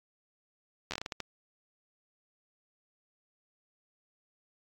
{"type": "slowing click train", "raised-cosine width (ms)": 0.2, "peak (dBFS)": -18, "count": 9, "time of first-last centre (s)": [0.91, 1.203], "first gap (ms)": 11, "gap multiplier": 1.33, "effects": ["AAC 64 kbps"]}